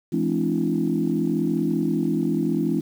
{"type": "tone cluster", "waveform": "sine", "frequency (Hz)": [167.5, 212.5, 262.7, 297.3, 338.1], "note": ["E3", "G#3", "C4", "D4", "E4"], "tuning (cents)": [28, 40, 7, 21, 44], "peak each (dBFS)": -26, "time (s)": [0.12, 2.81], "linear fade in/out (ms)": 10, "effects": ["tanh soft clip ceiling -10 dBFS", "8-bit"]}